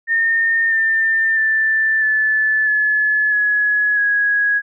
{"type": "tone with pitch steps", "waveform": "sine", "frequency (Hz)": [1824, 1795.8, 1768, 1740.6, 1713.7, 1687.2, 1661.1], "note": ["A#6", "A6", "A6", "A6", "A6", "G#6", "G#6"], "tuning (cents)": [-38, 35, 8, -19, -46, 27, 0], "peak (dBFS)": -13, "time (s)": [0.07, 4.62], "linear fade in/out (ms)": 50, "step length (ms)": 650, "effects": []}